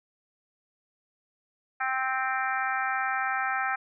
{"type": "harmonic tone", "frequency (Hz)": 261.6, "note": "C4", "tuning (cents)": 0, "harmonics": [3, 4, 5, 6, 7, 8, 9], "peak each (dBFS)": [-31, -40, -31, -32, -34, -42, -38], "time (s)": [1.8, 3.76], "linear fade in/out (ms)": 10, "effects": []}